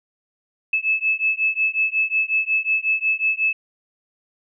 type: beating tone pair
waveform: sine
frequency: 2604 / 2609.5 Hz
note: E7 / E7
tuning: -22 / -18 cents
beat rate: 5.5 Hz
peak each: -21 dBFS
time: 0.73-3.53 s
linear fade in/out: 5 ms
effects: none